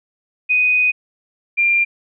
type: tone pair in turn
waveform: sine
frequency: 2493 / 2387 Hz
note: D#7 / D7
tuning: +3 / +28 cents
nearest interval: minor second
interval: 75 cents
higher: first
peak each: -12 dBFS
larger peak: neither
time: 0.49-0.92 / 1.57-1.85 s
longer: first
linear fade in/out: 20 ms
effects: none